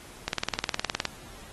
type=click train; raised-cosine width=0.2 ms; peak=-9 dBFS; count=16; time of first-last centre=0.28-1.053 s; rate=19.4 Hz; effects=pink hiss -48 dBFS RMS until 1.52 s + AAC 32 kbps